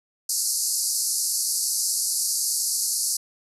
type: band-pass noise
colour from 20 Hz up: white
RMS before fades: -25 dBFS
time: 0.29-3.17 s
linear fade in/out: 5 ms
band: 4400 to 12000 Hz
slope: 96 dB/octave
effects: none